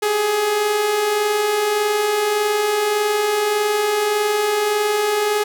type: tone pair together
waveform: sawtooth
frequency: 398.2 / 419.9 Hz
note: G4 / G#4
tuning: +27 / +19 cents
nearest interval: minor second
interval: 92 cents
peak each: -24 / -13 dBFS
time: 0.02-5.44 s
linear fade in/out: 10 ms
effects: none